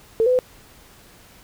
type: tone with pitch steps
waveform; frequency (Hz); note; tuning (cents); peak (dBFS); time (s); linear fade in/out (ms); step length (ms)
sine; 449.7 / 503 / 506; A4 / B4 / B4; +38 / +32 / +42; -14; 0.2-0.389; 0; 63
effects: pink hiss -49 dBFS RMS until 1.43 s